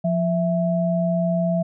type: tone pair together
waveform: sine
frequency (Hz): 174.63 / 659.3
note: F3 / E5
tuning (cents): 0 / 0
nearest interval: octave + major seventh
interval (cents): 2300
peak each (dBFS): -20 / -22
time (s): 0.04-1.63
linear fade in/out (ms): 10
effects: none